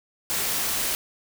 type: noise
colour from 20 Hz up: white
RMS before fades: -26 dBFS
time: 0.3-0.95 s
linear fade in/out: 0 ms
effects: none